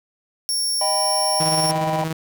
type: tone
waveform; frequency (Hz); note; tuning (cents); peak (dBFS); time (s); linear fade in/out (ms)
25% pulse; 5490; F8; -31; -15; 0.49-1.71; 0
type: chord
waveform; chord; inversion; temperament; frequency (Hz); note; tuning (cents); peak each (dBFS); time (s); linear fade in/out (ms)
triangle; Eb augmented; none; equal; 622.3 / 784 / 987.8; Eb5 / G5 / B5; 0 / 0 / 0; -23 / -22 / -26; 0.81-2.04; 2
type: tone with tremolo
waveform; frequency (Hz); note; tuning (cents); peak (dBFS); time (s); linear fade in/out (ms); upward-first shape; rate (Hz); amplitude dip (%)
sawtooth; 160.5; E3; -46; -18; 1.4-2.13; 5; square; 17; 40
effects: none